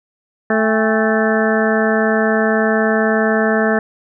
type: harmonic tone with a mistuned harmonic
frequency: 219.5 Hz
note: A3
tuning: 4 cents flat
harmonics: 1 / 2 / 3 / 4 / 5 / 6 / 7 / 8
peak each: -17 / -18 / -19 / -25 / -28 / -26 / -24 / -21 dBFS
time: 0.5-3.79 s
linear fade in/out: 2 ms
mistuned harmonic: 4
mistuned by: -130 cents
effects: none